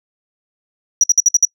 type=tone bursts; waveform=sine; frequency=5810 Hz; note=F#8; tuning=32 cents flat; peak=-4 dBFS; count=6; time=1.01-1.451 s; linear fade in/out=2 ms; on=26 ms; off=57 ms; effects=noise-tail reverb RT60 0.1 s tail -26 dB re dry + tanh soft clip ceiling -5 dBFS